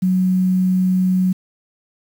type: tone with quantisation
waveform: sine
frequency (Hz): 185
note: F#3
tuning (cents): 0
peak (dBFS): -13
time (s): 0.02-1.33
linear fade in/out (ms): 10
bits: 7
effects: none